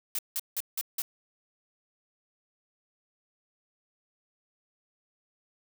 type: noise bursts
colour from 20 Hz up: blue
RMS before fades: -31 dBFS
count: 5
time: 0.15-1.02 s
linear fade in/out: 2 ms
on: 38 ms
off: 170 ms
effects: none